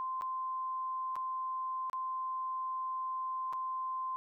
sine tone with dropouts, 1040 Hz, C6, 11 cents flat, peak -34 dBFS, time 0-4.16 s, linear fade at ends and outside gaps 0 ms, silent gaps 0.211-0.22 / 1.156-1.164 / 1.898-1.931 / 3.527-3.533 s, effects none

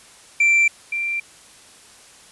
triangle / sine tone pair in turn, 2349 / 2360 Hz, D7 / D7, 0 / +8 cents, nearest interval unison, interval 8 cents, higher second, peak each -11 / -21 dBFS, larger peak first, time 0.4-0.68 / 0.92-1.2 s, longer neither, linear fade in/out 5 ms, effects white hiss -47 dBFS RMS until 2.31 s + resampled to 24000 Hz

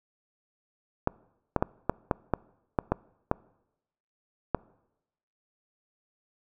clicks, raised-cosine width 1 ms, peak -9 dBFS, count 10, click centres 1.074 / 1.563 / 1.625 / 1.896 / 2.112 / 2.337 / 2.788 / 2.92 / 3.314 / 4.547 s, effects noise-tail reverb RT60 0.9 s tail -24 dB re dry

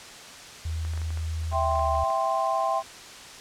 sine tone with pitch glide, 80.7 to 74.86 Hz, E2 to D2, -36 to +34 cents, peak -27 dBFS, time 0.65-2.04 s, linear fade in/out 5 ms, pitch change -130 cents, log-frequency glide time 1.56-1.87 s
clicks, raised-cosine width 0.5 ms, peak -28 dBFS, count 12, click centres 0.85 / 0.936 / 0.976 / 1.017 / 1.105 / 1.174 / 1.526 / 1.715 / 1.756 / 1.794 / 1.953 / 2.103 s
sine chord, C major, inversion first, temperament equal, 659.3 / 784 / 1046.5 Hz, E5 / G5 / C6, 0 / 0 / 0 cents, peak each -27 dBFS, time 1.51-2.83 s, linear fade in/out 50 ms
effects white hiss -43 dBFS RMS until 3.4 s + low-pass 7000 Hz 12 dB/octave

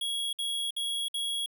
square tone bursts, 3322 Hz, G#7, in tune, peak -30 dBFS, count 4, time 0.01-1.461 s, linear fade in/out 5 ms, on 320 ms, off 57 ms, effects 12-bit

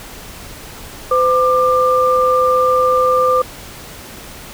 sine tone pair together, 509.6 / 1192 Hz, C5 / D6, -46 / +25 cents, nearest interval octave + minor third, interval 1471 cents, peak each -13 dBFS, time 1.11-3.42 s, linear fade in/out 5 ms, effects pink hiss -34 dBFS RMS until 4.53 s

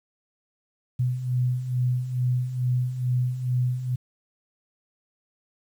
sine beating tone pair, 123.47 / 125.77 Hz, B2 / B2, 0 / +32 cents, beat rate 2.3 Hz, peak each -29 / -23 dBFS, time 0.99-3.96 s, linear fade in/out 10 ms, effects 9-bit

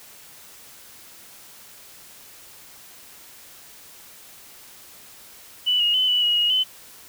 sine tone with pitch steps, 2972 / 2870 / 3030 / 2961 / 2899 / 2883 / 3036 Hz, F#7 / F7 / F#7 / F#7 / F#7 / F#7 / F#7, +7 / +47 / +40 / +1 / -36 / -46 / +44 cents, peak -17 dBFS, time 5.66-6.64 s, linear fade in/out 20 ms, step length 140 ms, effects white hiss -46 dBFS RMS until 7.08 s

